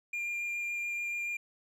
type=tone with vibrato; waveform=triangle; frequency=2400 Hz; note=D7; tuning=37 cents sharp; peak=-31 dBFS; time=0.13-1.37 s; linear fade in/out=5 ms; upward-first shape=sine; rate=7 Hz; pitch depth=8 cents each way; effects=none